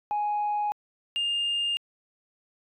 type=tone pair in turn; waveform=sine; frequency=833 / 2815 Hz; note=G#5 / F7; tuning=+5 / +13 cents; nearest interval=octave + major sixth; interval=2108 cents; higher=second; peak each=-23 dBFS; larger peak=neither; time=0.11-0.72 / 1.16-1.77 s; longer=neither; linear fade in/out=0 ms; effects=tanh soft clip ceiling -22 dBFS